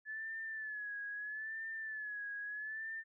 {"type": "tone with vibrato", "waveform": "sine", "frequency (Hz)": 1722, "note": "A6", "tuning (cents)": -38, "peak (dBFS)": -40, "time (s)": [0.05, 3.04], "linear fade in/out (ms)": 50, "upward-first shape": "sine", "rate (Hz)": 0.77, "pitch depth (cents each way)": 71, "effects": []}